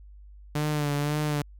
sawtooth tone with vibrato, 147.7 Hz, D3, 10 cents sharp, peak -21 dBFS, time 0.55-1.42 s, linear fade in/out 5 ms, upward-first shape sine, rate 1.9 Hz, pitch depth 43 cents each way, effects added 50 Hz sine -45 dBFS peak until 1.59 s

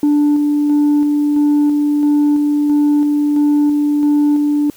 sine tone with tremolo, 293.6 Hz, D4, in tune, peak -7 dBFS, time 0.03-4.7 s, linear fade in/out 2 ms, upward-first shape square, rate 1.5 Hz, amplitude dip 30%, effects tanh soft clip ceiling -8 dBFS + white hiss -45 dBFS RMS until 4.76 s

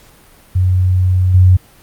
sine tone with level steps, 91.9 Hz, F#2, 11 cents flat, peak -9 / -4 dBFS, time 0.55-1.57 s, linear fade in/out 10 ms, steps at 1.34 s, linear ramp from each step 5 ms, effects pink hiss -45 dBFS RMS until 1.82 s + Opus 48 kbps

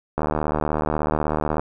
click train, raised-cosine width 1 ms, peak -8 dBFS, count 109, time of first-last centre 0.18-1.595 s, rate 76.3 Hz, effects none

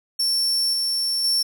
40% pulse tone with level steps, 5440 Hz, F8, 46 cents flat, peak -18 / -20 / -17 dBFS, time 0.19-1.43 s, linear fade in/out 10 ms, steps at 0.73 / 1.24 s, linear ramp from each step 5 ms, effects 8-bit

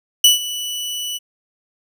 sawtooth tone with ADSR envelope, 2963 Hz, F#7, 2 cents sharp, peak -3 dBFS, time 0.24-1.19 s, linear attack 4 ms, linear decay 140 ms, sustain -17 dB, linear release 28 ms, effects none

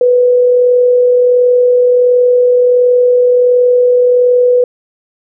sine tone with amplitude modulation, 493.9 Hz, B4, in tune, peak -4 dBFS, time 0.01-4.64 s, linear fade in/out 2 ms, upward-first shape sine, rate 41.4 Hz, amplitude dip 25%, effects none

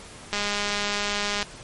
click train, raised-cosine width 0.2 ms, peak -9 dBFS, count 226, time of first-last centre 0.33-1.428 s, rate 205 Hz, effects pink hiss -43 dBFS RMS until 1.63 s + MP3 48 kbps

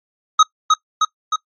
square tone with echo, 1265 Hz, D#6, 28 cents sharp, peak -7 dBFS, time 0.39-0.43 s, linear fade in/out 5 ms, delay 310 ms, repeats 3, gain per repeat -3 dB, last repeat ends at 1.36 s, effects noise-tail reverb RT60 0.1 s tail -23 dB re dry + MP3 32 kbps

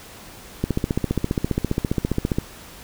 click train, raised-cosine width 3 ms, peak -7 dBFS, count 27, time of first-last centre 0.64-2.385 s, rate 14.9 Hz, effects pink hiss -42 dBFS RMS until 2.83 s

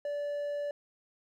triangle tone, 580 Hz, D5, 22 cents flat, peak -30 dBFS, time 0.05-0.71 s, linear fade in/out 2 ms, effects none

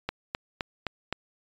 click train, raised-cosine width 0.3 ms, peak -13 dBFS, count 5, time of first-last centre 0.09-1.126 s, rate 3.86 Hz, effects resampled to 16000 Hz

